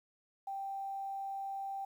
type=tone with quantisation; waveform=sine; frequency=784 Hz; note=G5; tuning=in tune; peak=-37 dBFS; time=0.47-1.85 s; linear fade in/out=5 ms; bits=11; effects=none